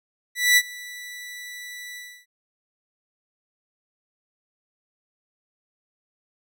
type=tone with ADSR envelope; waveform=sawtooth; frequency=1968 Hz; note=B6; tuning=7 cents flat; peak=-9 dBFS; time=0.35-2.26 s; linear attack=220 ms; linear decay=49 ms; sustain=-23 dB; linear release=300 ms; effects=none